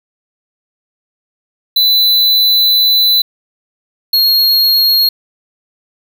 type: tone pair in turn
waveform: square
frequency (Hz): 3999 / 4277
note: B7 / C8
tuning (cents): +21 / +37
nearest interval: minor second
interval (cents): 116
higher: second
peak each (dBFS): -8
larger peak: neither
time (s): 1.76-3.22 / 4.13-5.09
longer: first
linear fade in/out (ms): 5
effects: 7-bit